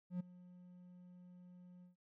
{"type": "tone with ADSR envelope", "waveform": "triangle", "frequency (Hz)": 179.2, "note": "F3", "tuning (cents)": 45, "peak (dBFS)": -34, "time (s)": [0.1, 1.96], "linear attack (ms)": 100, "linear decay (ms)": 11, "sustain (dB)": -20, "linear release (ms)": 130, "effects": []}